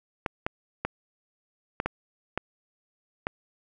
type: clicks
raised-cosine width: 0.5 ms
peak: -12 dBFS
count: 7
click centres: 0.262 / 0.465 / 0.85 / 1.801 / 1.86 / 2.376 / 3.269 s
effects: none